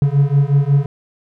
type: beating tone pair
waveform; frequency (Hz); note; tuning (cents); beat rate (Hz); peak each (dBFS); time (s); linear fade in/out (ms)
triangle; 138.59 / 144.09; C#3 / D3; 0 / -33; 5.5; -12; 0.02-0.86; 2
effects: none